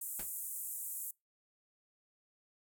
white band-pass noise, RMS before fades -42 dBFS, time 0.01-1.11 s, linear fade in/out 5 ms, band 7600 to 16000 Hz, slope 48 dB/octave
pink noise with exponential decay, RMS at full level -41 dBFS, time 0.19-0.3 s, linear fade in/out 5 ms, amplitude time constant 22 ms
effects noise-tail reverb RT60 0.2 s tail -25 dB re dry

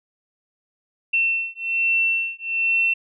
sine beating tone pair, 2699 / 2700.2 Hz, E7 / E7, +40 / +41 cents, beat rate 1.2 Hz, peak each -22 dBFS, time 1.13-2.94 s, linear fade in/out 10 ms, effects none

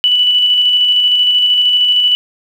sine tone with tremolo, 2966 Hz, F#7, 4 cents sharp, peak -7 dBFS, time 0.04-2.15 s, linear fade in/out 0 ms, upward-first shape square, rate 13 Hz, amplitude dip 25%, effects 7-bit

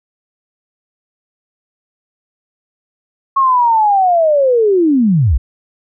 sine linear sweep, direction down, 1100 to 48.8 Hz, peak -8 dBFS, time 3.36-5.38 s, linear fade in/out 10 ms, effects none

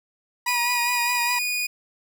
30% pulse tone with vibrato, 965 Hz, B5, 40 cents flat, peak -21 dBFS, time 0.46-1.39 s, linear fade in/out 5 ms, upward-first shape sine, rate 4.9 Hz, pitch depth 33 cents each way
sawtooth tone, 2461 Hz, D#7, 20 cents flat, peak -20 dBFS, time 0.47-1.67 s, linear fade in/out 10 ms
effects none

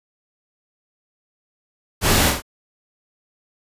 pink noise with echo, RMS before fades -17 dBFS, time 2.01-2.33 s, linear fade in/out 50 ms, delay 46 ms, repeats 2, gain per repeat -5 dB, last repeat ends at 2.422 s, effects resampled to 32000 Hz

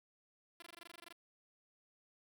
5% pulse tone bursts, 340.1 Hz, F4, 46 cents flat, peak -40 dBFS, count 13, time 0.6-1.126 s, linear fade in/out 2 ms, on 22 ms, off 20 ms, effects none

